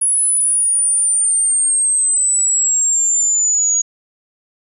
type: exponential sweep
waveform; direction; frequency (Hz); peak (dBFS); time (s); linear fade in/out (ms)
sine; down; 10340 to 6700; -12; 0.01-3.82; 10
effects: none